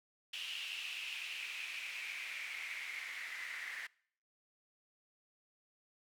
white noise with band-pass filter sweep, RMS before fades -44 dBFS, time 0.33-3.87 s, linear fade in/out 5 ms, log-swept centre 2900 to 1900 Hz, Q 6.6, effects noise-tail reverb RT60 0.6 s tail -24 dB re dry

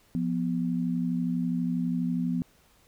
sine tone pair together, 174.44 / 246.7 Hz, F3 / B3, -2 / -2 cents, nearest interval tritone, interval 600 cents, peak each -28 dBFS, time 0.15-2.42 s, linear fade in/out 0 ms, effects pink hiss -62 dBFS RMS until 2.87 s

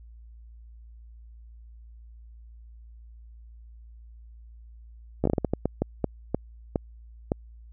slowing click train, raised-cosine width 2 ms, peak -10 dBFS, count 14, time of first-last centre 5.24-7.319 s, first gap 14 ms, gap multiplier 1.36, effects added 57 Hz sine -45 dBFS peak until 7.72 s

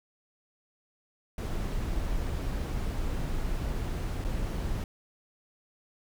brown noise with dropouts, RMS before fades -31 dBFS, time 1.38-4.84 s, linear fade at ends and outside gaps 2 ms, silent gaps 4.242-4.247 s, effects none

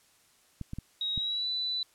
clicks, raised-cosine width 5 ms, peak -24 dBFS, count 4, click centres 0.613 / 0.734 / 0.786 / 1.177 s
sine tone with pitch glide, 3800 to 3980 Hz, A#7 to B7, +33 to +13 cents, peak -29 dBFS, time 1.01-1.83 s, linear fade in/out 2 ms, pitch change +80 cents, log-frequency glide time 1.15-1.48 s
effects white hiss -64 dBFS RMS until 1.94 s + low-pass 11000 Hz 12 dB/octave

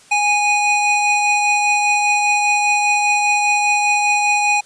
square tone pair together, 828 / 2479 Hz, G#5 / D#7, -5 / -7 cents, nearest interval octave + perfect fifth, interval 1898 cents, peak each -17 dBFS, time 0.11-4.61 s, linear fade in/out 10 ms, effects white hiss -47 dBFS RMS until 4.65 s + resampled to 22050 Hz

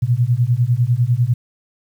sine beating tone pair, 116.54 / 126.54 Hz, A#2 / B2, 0 / +43 cents, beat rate 10 Hz, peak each -16 dBFS, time 0.02-1.34 s, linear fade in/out 10 ms, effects 8-bit

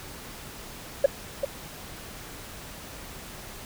sine tone with echo, 556 Hz, C#5, 5 cents sharp, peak -11 dBFS, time 1.04-1.06 s, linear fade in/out 5 ms, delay 390 ms, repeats 1, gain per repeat -10 dB, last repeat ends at 1.45 s, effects tanh soft clip ceiling -11 dBFS + pink hiss -42 dBFS RMS until 3.65 s

